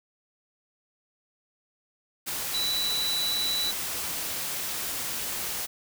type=tone in noise; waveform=sine; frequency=3951 Hz; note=B7; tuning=in tune; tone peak=-26 dBFS; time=2.53-3.72 s; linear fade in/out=20 ms; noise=white; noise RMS=-32 dBFS; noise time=2.26-5.67 s; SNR=+3 dB; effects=none